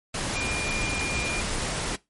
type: tone in noise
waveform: sine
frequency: 2408 Hz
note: D7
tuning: 43 cents sharp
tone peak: -29 dBFS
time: 0.35-1.41 s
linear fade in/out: 5 ms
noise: pink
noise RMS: -29 dBFS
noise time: 0.14-1.96 s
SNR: -3 dB
effects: noise-tail reverb RT60 0.2 s tail -20 dB re dry + MP3 48 kbps